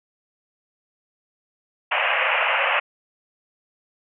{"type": "band-pass noise", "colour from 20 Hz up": "white", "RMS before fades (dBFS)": -21, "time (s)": [1.91, 2.8], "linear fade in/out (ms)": 10, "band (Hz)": [510, 2900], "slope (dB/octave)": 96, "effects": []}